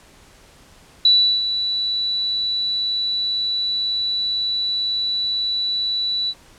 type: tone with ADSR envelope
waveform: sine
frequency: 3951 Hz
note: B7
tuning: in tune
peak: -9 dBFS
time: 1.05-6.34 s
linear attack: 3 ms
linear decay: 360 ms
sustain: -10 dB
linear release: 50 ms
effects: pink hiss -49 dBFS RMS until 6.58 s + low-pass 10000 Hz 12 dB/octave